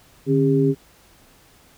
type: tone cluster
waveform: sine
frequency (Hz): 148.5 / 272 / 403.4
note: D3 / C#4 / G4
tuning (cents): +20 / -33 / +50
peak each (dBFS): -19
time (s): 0.26-0.75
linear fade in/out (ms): 50
effects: pink hiss -53 dBFS RMS until 1.77 s